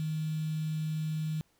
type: tone with quantisation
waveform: sine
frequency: 156.3 Hz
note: D#3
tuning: 8 cents sharp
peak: -30 dBFS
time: 0-1.41 s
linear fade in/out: 0 ms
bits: 8
effects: pink hiss -70 dBFS RMS until 1.59 s